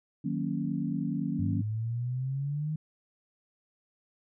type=chord; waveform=sine; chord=D# minor seventh; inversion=none; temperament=equal; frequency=155.56 / 185 / 233.1 / 277.2 Hz; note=D#3 / F#3 / A#3 / C#4; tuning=0 / 0 / 0 / 0 cents; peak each=-34 dBFS; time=0.24-1.62 s; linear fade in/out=10 ms
type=exponential sweep; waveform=sine; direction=up; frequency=97 to 157.1 Hz; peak=-29 dBFS; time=1.39-2.76 s; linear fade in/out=5 ms
effects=none